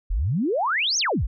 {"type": "exponential two-way sweep", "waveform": "sine", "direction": "up then down", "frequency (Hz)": [36.71, 6670, 36.71], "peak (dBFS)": -20, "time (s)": [0.1, 1.27], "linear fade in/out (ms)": 10, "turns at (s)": 0.98, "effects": []}